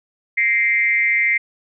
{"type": "tone with frequency modulation", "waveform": "sine", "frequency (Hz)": 2093, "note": "C7", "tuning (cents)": 0, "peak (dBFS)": -14, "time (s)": [0.37, 1.38], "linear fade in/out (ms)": 10, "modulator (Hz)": 219, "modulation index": 0.69, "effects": []}